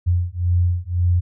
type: beating tone pair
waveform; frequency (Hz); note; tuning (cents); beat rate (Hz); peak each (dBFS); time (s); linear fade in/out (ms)
sine; 87.31 / 89.21; F2 / F2; 0 / +37; 1.9; -19; 0.06-1.21; 20
effects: none